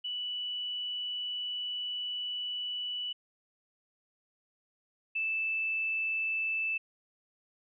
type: tone pair in turn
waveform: sine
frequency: 2960 / 2637 Hz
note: F#7 / E7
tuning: 0 / 0 cents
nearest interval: major second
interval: 200 cents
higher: first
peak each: -33 / -29 dBFS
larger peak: second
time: 0.04-3.13 / 5.15-6.78 s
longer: first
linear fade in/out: 10 ms
effects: none